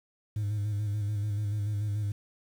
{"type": "tone with vibrato", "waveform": "sine", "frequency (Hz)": 103.83, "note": "G#2", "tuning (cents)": 0, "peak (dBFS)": -25, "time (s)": [0.36, 2.12], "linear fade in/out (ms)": 5, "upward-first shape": "square", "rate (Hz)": 6.9, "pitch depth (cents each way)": 39, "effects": ["tanh soft clip ceiling -27 dBFS", "9-bit"]}